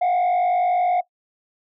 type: tone with frequency modulation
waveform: sine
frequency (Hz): 719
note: F#5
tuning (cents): -50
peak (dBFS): -14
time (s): 0.01-1.01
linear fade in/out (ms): 10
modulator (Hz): 50.7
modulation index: 0.59
effects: noise-tail reverb RT60 0.1 s tail -21 dB re dry + tanh soft clip ceiling -16 dBFS

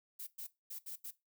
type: noise bursts at uneven times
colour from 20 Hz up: violet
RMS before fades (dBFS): -45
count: 5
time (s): 0.19-0.27 / 0.38-0.47 / 0.7-0.79 / 0.86-0.96 / 1.04-1.11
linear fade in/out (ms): 10
effects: noise-tail reverb RT60 0.2 s tail -17 dB re dry

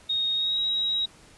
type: tone with pitch glide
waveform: sine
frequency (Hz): 3729 to 3827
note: A#7 to A#7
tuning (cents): 0 to +45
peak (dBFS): -23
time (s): 0.09-1.06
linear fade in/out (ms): 10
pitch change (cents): +45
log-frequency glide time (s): 0.34-0.6
effects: pink hiss -53 dBFS RMS until 1.37 s + resampled to 24000 Hz

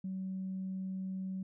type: tone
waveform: sine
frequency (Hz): 189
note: F#3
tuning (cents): +37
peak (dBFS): -35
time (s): 0.04-1.43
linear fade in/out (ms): 5
effects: tanh soft clip ceiling -31 dBFS

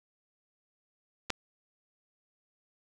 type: clicks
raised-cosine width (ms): 0.2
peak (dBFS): -23 / -12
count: 2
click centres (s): 1.299 / 1.303
effects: none

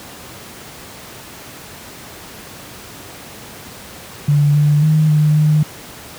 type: tone with pitch steps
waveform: sine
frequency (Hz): 145.5 / 147.7 / 155.2 / 151.4 / 152.4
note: D3 / D3 / D#3 / D#3 / D#3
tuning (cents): -16 / +10 / -4 / -47 / -36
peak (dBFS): -9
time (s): 4.28-5.63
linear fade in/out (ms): 5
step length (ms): 270
effects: pink hiss -35 dBFS RMS until 6.18 s + high-pass 80 Hz 12 dB/octave

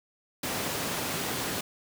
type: high-pass noise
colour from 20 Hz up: pink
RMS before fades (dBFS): -32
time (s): 0.43-1.61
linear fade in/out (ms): 5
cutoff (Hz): 140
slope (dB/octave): 12
effects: none

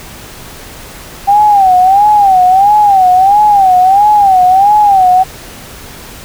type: tone with vibrato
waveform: sine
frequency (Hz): 784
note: G5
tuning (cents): 0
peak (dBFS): -3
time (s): 1.27-5.24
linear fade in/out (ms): 20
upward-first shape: sine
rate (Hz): 1.5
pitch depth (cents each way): 130
effects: pink hiss -30 dBFS RMS until 6.24 s

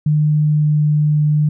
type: tone with pitch glide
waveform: sine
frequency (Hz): 151.2 to 150.24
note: D#3 to D3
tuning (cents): -49 to +40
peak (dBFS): -11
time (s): 0.06-1.49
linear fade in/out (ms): 5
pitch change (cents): -11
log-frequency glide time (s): 0.45-0.79
effects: none

